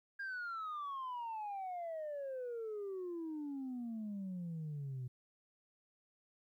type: exponential sweep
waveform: sine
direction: down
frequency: 1624 to 123.47 Hz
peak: -38 dBFS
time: 0.19-5.08 s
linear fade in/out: 10 ms
effects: tanh soft clip ceiling -38 dBFS + 13-bit